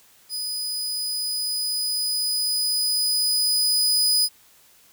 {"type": "tone with level ramp", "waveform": "sawtooth", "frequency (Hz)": 4978, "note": "D#8", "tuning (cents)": 0, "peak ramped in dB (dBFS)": [-24, -14], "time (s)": [0.29, 4.29], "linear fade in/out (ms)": 50, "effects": ["white hiss -55 dBFS RMS until 4.92 s"]}